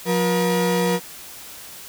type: tone pair together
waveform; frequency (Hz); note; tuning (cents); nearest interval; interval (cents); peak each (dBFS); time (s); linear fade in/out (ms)
35% pulse; 179.4 / 479.3; F3 / A#4; +47 / +48; octave + perfect fourth; 1701; -19 / -19; 0.05-1; 50
effects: white hiss -39 dBFS RMS until 1.88 s